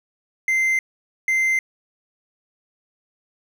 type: tone pair in turn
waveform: triangle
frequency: 2080 / 2080 Hz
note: C7 / C7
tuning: -11 / -11 cents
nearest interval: unison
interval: 0 cents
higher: neither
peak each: -15 dBFS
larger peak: neither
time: 0.48-0.79 / 1.28-1.59 s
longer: neither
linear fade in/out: 2 ms
effects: none